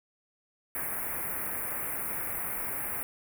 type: band-stop noise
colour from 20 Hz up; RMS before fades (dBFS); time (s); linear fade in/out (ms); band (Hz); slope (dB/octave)
white; -34; 0.75-3.03; 0; 2300 to 9900; 48
effects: none